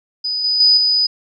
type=tone with level steps; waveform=sine; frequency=4978 Hz; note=D#8; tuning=in tune; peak=-18 / -14 / -8 / -12 dBFS; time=0.24-1.07 s; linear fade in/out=10 ms; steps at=0.44 / 0.6 / 0.77 s; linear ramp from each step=5 ms; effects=none